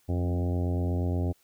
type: harmonic tone with a mistuned harmonic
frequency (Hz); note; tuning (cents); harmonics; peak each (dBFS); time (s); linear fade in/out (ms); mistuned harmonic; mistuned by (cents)
88.4; F2; +22; 1 / 2 / 3 / 4 / 5 / 6 / 7 / 8 / 9; -26 / -35 / -34 / -38 / -41 / -44 / -42 / -47 / -47; 0.08-1.33; 20; 2; -19
effects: white hiss -66 dBFS RMS until 1.43 s